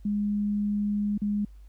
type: tone with dropouts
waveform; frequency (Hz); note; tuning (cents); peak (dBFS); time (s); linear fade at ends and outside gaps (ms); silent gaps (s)
sine; 206.2; G#3; -12; -24; 0.05-1.45; 5; 1.178-1.217
effects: added 50 Hz sine -45 dBFS peak until 1.68 s + pink hiss -69 dBFS RMS until 1.68 s